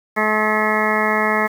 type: harmonic tone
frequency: 214.7 Hz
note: A3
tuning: 42 cents flat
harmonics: 1 / 2 / 3 / 4 / 5 / 6 / 8 / 9 / 10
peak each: -24 / -24 / -24 / -24 / -24 / -24 / -24 / -24 / -24 dBFS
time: 0.16-1.48 s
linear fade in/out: 20 ms
effects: 7-bit